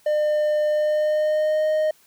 triangle tone with pitch glide, 603 to 618.9 Hz, D5 to D#5, +46 to -9 cents, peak -16 dBFS, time 0.06-1.91 s, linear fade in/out 5 ms, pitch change +45 cents, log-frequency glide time 0.68-1.68 s, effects white hiss -57 dBFS RMS until 2.06 s + high-pass 80 Hz 12 dB/octave

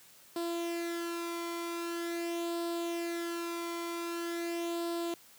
sawtooth tone with flanger, 340 Hz, F4, 46 cents flat, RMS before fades -36 dBFS, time 0.36-5.14 s, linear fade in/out 2 ms, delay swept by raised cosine 0.23 to 0.9 ms, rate 0.44 Hz, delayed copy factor +0.55, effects white hiss -58 dBFS RMS until 5.38 s + high-pass 80 Hz 12 dB/octave

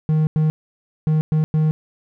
triangle tone bursts at uneven times, 155.56 Hz, D#3, in tune, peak -12 dBFS, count 5, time 0.09-0.27 / 0.36-0.5 / 1.07-1.21 / 1.32-1.44 / 1.54-1.71 s, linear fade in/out 0 ms, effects none

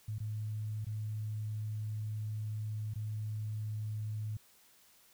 sine tone with dropouts, 107.4 Hz, A2, 41 cents flat, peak -35 dBFS, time 0.08-4.37 s, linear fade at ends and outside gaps 5 ms, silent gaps 0.184-0.202 / 0.847-0.866 / 2.938-2.957 s, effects white hiss -64 dBFS RMS until 5.13 s

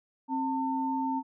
sine tone pair together, 265.7 / 898.9 Hz, C4 / A5, +27 / +37 cents, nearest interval octave + major sixth, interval 2110 cents, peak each -30 / -30 dBFS, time 0.28-1.23 s, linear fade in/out 50 ms, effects none

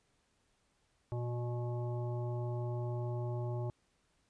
harmonic tone with a mistuned harmonic, 121.3 Hz, B2, 31 cents flat, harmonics 1 / 3 / 5 / 7 / 9, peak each -35 / -43 / -46 / -49 / -56 dBFS, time 1.12-3.7 s, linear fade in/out 0 ms, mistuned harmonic 1, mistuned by -31 cents, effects pink hiss -75 dBFS RMS until 4.29 s + resampled to 22050 Hz

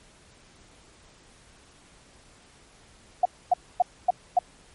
sine tone bursts, 720 Hz, F#5, 47 cents flat, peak -15 dBFS, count 5, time 3.23-4.39 s, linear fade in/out 5 ms, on 24 ms, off 260 ms, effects pink hiss -55 dBFS RMS until 4.74 s + MP3 48 kbps

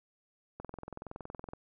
click train, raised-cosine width 1 ms, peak -28 dBFS, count 21, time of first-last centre 0.6-1.535 s, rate 21.4 Hz, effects none

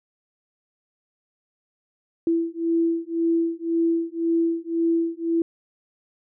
sine beating tone pair, 331.8 / 333.7 Hz, E4 / E4, +11 / +21 cents, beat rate 1.9 Hz, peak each -23 / -23 dBFS, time 2.27-5.42 s, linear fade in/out 2 ms, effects none

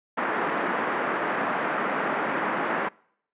white band-pass noise, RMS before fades -27 dBFS, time 0.17-2.89 s, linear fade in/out 10 ms, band 190 to 1700 Hz, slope 24 dB/octave, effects noise-tail reverb RT60 0.7 s tail -26 dB re dry + resampled to 8000 Hz

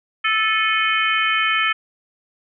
harmonic tone with a mistuned harmonic, 437.8 Hz, A4, 9 cents flat, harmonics 3 / 4 / 5 / 6 / 7, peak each -21 / -22 / -23 / -24 / -24 dBFS, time 0.24-1.73 s, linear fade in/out 10 ms, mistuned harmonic 6, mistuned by -94 cents, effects none

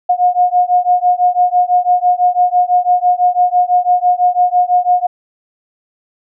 sine beating tone pair, 716 / 722 Hz, F5 / F#5, +43 / -43 cents, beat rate 6 Hz, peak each -12 dBFS, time 0.09-5.07 s, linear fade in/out 10 ms, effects none

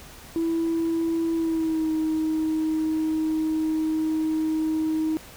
sine tone with pitch glide, 329.6 to 314.9 Hz, E4 to D#4, 0 to +21 cents, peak -20 dBFS, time 0.36-5.17 s, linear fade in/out 0 ms, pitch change -79 cents, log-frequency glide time 1.34-1.91 s, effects tanh soft clip ceiling -19 dBFS + pink hiss -45 dBFS RMS until 5.36 s

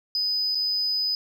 sine tone with dropouts, 4999 Hz, D#8, 7 cents sharp, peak -21 dBFS, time 0.15-1.15 s, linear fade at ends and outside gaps 1 ms, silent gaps 0.548-0.553 s, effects tanh soft clip ceiling -19 dBFS

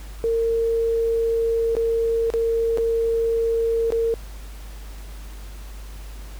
sine tone with dropouts, 457.7 Hz, A#4, 32 cents flat, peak -18 dBFS, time 0.24-4.14 s, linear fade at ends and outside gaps 0 ms, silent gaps 1.752-1.767 / 2.302-2.338 / 2.774-2.783 / 3.904-3.922 s, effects added 50 Hz sine -34 dBFS peak until 6.39 s + pink hiss -46 dBFS RMS until 6.39 s

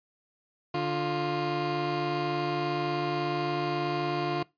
20% pulse tone pair together, 147.7 / 351.9 Hz, D3 / F4, +10 / +13 cents, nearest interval octave + minor third, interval 1503 cents, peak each -27 / -24 dBFS, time 0.74-4.43 s, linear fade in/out 5 ms, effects noise-tail reverb RT60 0.2 s tail -21 dB re dry + resampled to 11025 Hz

